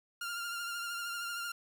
sawtooth tone with vibrato, 1396.9 Hz, F6, in tune, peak -33 dBFS, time 0.21-1.52 s, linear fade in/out 5 ms, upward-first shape triangle, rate 13 Hz, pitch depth 35 cents each way, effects 10-bit

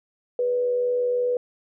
sine tone with frequency modulation, 491.6 Hz, B4, 8 cents flat, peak -20 dBFS, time 0.39-1.37 s, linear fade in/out 2 ms, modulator 86 Hz, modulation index 0.23, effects none

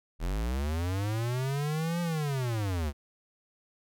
square linear two-way sweep, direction up then down, 38.89 to 174.61 to 68.4 Hz, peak -29 dBFS, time 0.19-2.93 s, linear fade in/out 50 ms, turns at 2.01 s, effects none

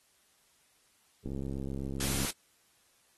click train, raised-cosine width 3 ms, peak -25 dBFS, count 68, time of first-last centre 1.26-2.248 s, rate 67.8 Hz
white noise, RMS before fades -34 dBFS, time 2-2.31 s, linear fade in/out 5 ms
effects white hiss -68 dBFS RMS until 3.17 s + AAC 32 kbps

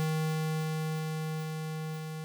square tone with level ramp, 157.2 Hz, D#3, 18 cents sharp, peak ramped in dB -28 to -37 dBFS, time 0-2.24 s, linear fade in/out 0 ms, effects 9-bit

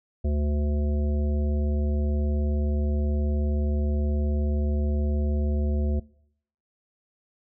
harmonic tone, 73.42 Hz, D2, in tune, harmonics 1 / 3 / 5 / 7 / 9, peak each -22 / -32 / -36 / -39 / -41 dBFS, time 0.24-6 s, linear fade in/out 10 ms, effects noise-tail reverb RT60 0.7 s tail -23 dB re dry

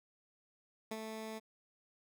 15% pulse tone with ADSR envelope, 220 Hz, A3, in tune, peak -31 dBFS, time 0.91-1.4 s, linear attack 6 ms, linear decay 44 ms, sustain -5 dB, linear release 26 ms, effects none

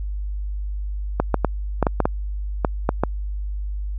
clicks, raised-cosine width 1 ms, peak -3 dBFS, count 10, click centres 1.2 / 1.343 / 1.447 / 1.827 / 1.868 / 2.003 / 2.055 / 2.648 / 2.891 / 3.036 s, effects added 50 Hz sine -24 dBFS peak until 3.98 s

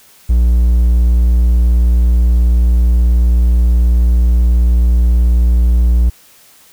triangle tone, 59.3 Hz, A#1, 30 cents sharp, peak -5 dBFS, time 0.29-6.1 s, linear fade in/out 10 ms, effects white hiss -45 dBFS RMS until 6.72 s

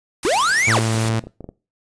white noise, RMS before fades -28 dBFS, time 0.23-1.09 s, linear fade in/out 2 ms
square linear two-way sweep, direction up then down, 300 to 2349 to 300 Hz, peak -16 dBFS, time 0.25-0.79 s, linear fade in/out 0 ms, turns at 0.68 s
sawtooth tone, 112.1 Hz, A2, 33 cents sharp, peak -14 dBFS, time 0.67-1.2 s, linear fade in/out 10 ms
clicks, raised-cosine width 2 ms, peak -21 dBFS, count 11, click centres 0.946 / 0.977 / 1.051 / 1.1 / 1.142 / 1.195 / 1.239 / 1.27 / 1.407 / 1.443 / 1.49 s
effects noise-tail reverb RT60 0.3 s tail -20 dB re dry + resampled to 22050 Hz

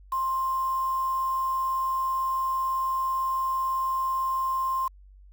sine tone with quantisation, 1053 Hz, C6, 11 cents sharp, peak -24 dBFS, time 0.12-4.88 s, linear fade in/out 5 ms, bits 7, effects added 48 Hz sine -48 dBFS peak until 5.32 s

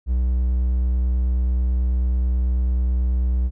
triangle tone with vibrato, 62.1 Hz, B1, 10 cents sharp, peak -15 dBFS, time 0.06-3.51 s, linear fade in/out 50 ms, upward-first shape triangle, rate 9.2 Hz, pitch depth 13 cents each way, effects none

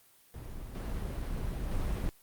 brown noise with level steps, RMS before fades -42 / -35 / -32 dBFS, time 0.34-2.09 s, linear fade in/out 0 ms, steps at 0.75 / 1.71 s, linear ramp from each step 2 ms, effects white hiss -62 dBFS RMS until 2.22 s + Opus 32 kbps

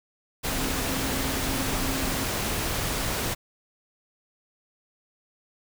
sine tone in noise, 266.3 Hz, C4, 31 cents sharp, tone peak -33 dBFS, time 0.5-2.25 s, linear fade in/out 20 ms, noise pink, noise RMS -28 dBFS, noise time 0.43-3.35 s, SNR -8 dB, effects none

